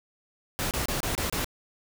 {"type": "noise bursts", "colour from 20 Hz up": "pink", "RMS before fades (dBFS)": -29, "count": 6, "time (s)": [0.59, 1.445], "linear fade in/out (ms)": 0, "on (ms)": 120, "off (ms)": 27, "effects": []}